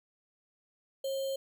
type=tone with sample-and-hold; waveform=sine; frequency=541 Hz; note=C#5; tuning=42 cents flat; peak=-31 dBFS; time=1.04-1.36 s; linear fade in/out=5 ms; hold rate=3675 Hz; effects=none